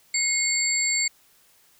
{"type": "tone cluster", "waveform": "sine", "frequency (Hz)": [2154, 4499, 7440], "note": ["C7", "C#8", "A#8"], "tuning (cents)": [50, 25, -4], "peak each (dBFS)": [-25, -28, -24], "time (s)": [0.14, 1.08], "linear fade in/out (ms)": 5, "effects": ["white hiss -59 dBFS RMS until 1.79 s"]}